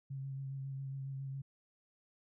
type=tone with vibrato; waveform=sine; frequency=135.7 Hz; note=C#3; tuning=36 cents flat; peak=-39 dBFS; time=0.1-1.42 s; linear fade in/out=10 ms; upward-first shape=sine; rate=7.3 Hz; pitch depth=20 cents each way; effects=none